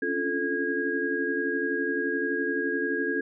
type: tone cluster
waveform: sine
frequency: 275 / 286.7 / 348.1 / 436.9 / 1640 Hz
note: C#4 / D4 / F4 / A4 / G#6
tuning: -14 / -42 / -6 / -12 / -22 cents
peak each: -33 / -35 / -32 / -31 / -29 dBFS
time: 0.02-3.21 s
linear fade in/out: 5 ms
effects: none